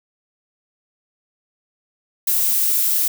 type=noise; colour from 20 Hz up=violet; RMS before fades=-18 dBFS; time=2.27-3.08 s; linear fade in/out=5 ms; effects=none